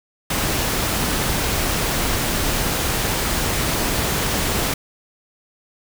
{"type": "noise", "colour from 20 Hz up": "pink", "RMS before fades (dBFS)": -21, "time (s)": [0.3, 4.74], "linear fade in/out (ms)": 5, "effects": []}